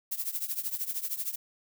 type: noise with tremolo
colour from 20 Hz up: violet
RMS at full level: -30 dBFS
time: 0.11-1.36 s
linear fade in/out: 10 ms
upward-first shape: triangle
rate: 13 Hz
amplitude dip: 90%
effects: none